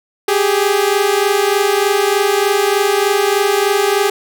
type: tone pair together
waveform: sawtooth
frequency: 392 / 415.3 Hz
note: G4 / G#4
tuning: 0 / 0 cents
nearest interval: minor second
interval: 100 cents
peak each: -11 dBFS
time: 0.28-4.1 s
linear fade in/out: 5 ms
effects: none